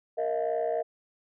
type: chord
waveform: sine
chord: Bb suspended fourth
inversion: none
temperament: equal with one note detuned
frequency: 466.2 / 635.3 / 698.5 Hz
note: Bb4 / Eb5 / F5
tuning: 0 / +36 / 0 cents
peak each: -29 / -28 / -31 dBFS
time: 0.17-0.83 s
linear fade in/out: 20 ms
effects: tanh soft clip ceiling -21 dBFS